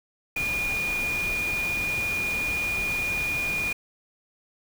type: tone in noise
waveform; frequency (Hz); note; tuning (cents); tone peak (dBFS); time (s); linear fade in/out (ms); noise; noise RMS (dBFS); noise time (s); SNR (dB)
sine; 2437; D#7; -37; -25; 0.36-3.73; 5; pink; -35; 0.36-3.73; +7
effects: none